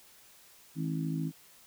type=harmonic tone; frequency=53.6 Hz; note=A1; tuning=45 cents flat; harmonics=3 / 4 / 5 / 6; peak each=-32 / -43 / -36 / -41 dBFS; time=0.75-1.32 s; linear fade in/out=50 ms; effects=white hiss -58 dBFS RMS until 1.66 s